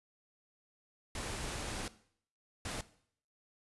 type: noise bursts at uneven times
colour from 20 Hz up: pink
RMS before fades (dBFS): -40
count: 2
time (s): 1.15-1.88 / 2.65-2.81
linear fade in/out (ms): 2
effects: noise-tail reverb RT60 0.6 s tail -17 dB re dry + resampled to 24000 Hz